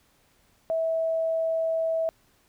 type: tone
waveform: sine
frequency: 651 Hz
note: E5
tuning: 22 cents flat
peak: -23 dBFS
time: 0.7-2.09 s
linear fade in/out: 0 ms
effects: pink hiss -64 dBFS RMS until 2.48 s